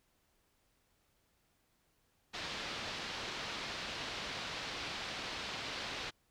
white low-pass noise, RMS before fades -42 dBFS, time 2.33-6.11 s, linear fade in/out 20 ms, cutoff 4500 Hz, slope 24 dB/octave, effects pink hiss -75 dBFS RMS until 6.3 s

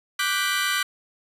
25% pulse chord, G major seventh, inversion second, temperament equal, 1174.7 / 1480 / 1568 / 1975.5 Hz, D6 / F#6 / G6 / B6, 0 / 0 / 0 / 0 cents, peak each -24 dBFS, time 0.19-0.83 s, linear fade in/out 5 ms, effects resampled to 32000 Hz

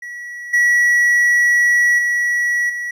triangle tone with level steps, 1933 Hz, B6, 38 cents flat, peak -26 / -9 / -13 / -20 dBFS, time 0.02-2.91 s, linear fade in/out 5 ms, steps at 0.53 / 1.98 / 2.69 s, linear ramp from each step 10 ms, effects none

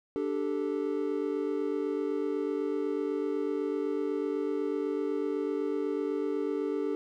triangle chord, D suspended fourth, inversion none, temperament equal, 293.7 / 392 / 440 Hz, D4 / G4 / A4, 0 / 0 / 0 cents, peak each -31 dBFS, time 0.16-6.95 s, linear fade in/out 0 ms, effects none

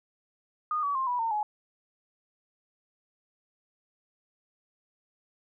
sine tone with pitch steps, 1228 / 1139.2 / 1056.8 / 980.3 / 909.4 / 843.6 Hz, D#6 / C#6 / C6 / B5 / A#5 / G#5, -23 / +47 / +17 / -13 / -43 / +27 cents, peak -26 dBFS, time 0.71-1.43 s, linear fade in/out 2 ms, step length 120 ms, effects none

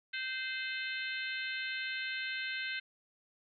harmonic tone with a mistuned harmonic, 519 Hz, C5, 14 cents flat, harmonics 3 / 4 / 5 / 6 / 7 / 8, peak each -39 / -41 / -43 / -45 / -46 / -47 dBFS, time 0.13-2.8 s, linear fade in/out 10 ms, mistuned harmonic 6, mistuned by -33 cents, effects none

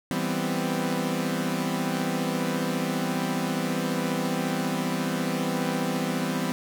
sawtooth chord, C major seventh, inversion first, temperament equal, 164.81 / 196 / 246.9 / 261.6 Hz, E3 / G3 / B3 / C4, 0 / 0 / 0 / 0 cents, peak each -27 dBFS, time 0.11-6.52 s, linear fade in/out 0 ms, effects none

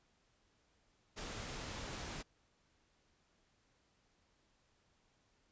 pink noise, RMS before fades -45 dBFS, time 1.16-2.23 s, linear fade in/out 20 ms, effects pink hiss -75 dBFS RMS until 5.51 s + resampled to 16000 Hz

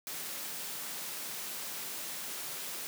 white high-pass noise, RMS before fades -40 dBFS, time 0.07-2.87 s, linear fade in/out 0 ms, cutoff 130 Hz, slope 48 dB/octave, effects none

